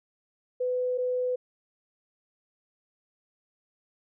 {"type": "tone pair in turn", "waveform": "sine", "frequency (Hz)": [501, 501], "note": ["B4", "B4"], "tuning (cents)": [25, 25], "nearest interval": "unison", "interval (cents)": 0, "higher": "neither", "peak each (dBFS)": -25, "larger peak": "neither", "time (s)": [[0.6, 0.98], [0.98, 1.36]], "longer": "neither", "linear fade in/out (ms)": 10, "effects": []}